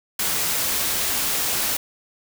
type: noise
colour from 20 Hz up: white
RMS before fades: -23 dBFS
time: 0.19-1.77 s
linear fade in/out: 5 ms
effects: none